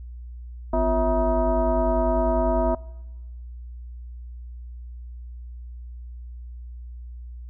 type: tone with frequency modulation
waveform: sine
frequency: 350.9 Hz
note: F4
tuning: 8 cents sharp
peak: -18 dBFS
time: 0.73-2.75 s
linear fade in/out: 5 ms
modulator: 301 Hz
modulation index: 1.9
effects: noise-tail reverb RT60 1.0 s tail -22 dB re dry + added 60 Hz sine -35 dBFS peak until 7.49 s